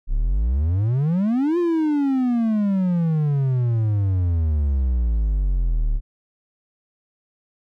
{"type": "exponential two-way sweep", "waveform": "triangle", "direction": "up then down", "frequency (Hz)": [30.98, 354.8, 35.35], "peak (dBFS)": -15, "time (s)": [0.07, 6.01], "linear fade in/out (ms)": 50, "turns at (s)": 1.58, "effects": []}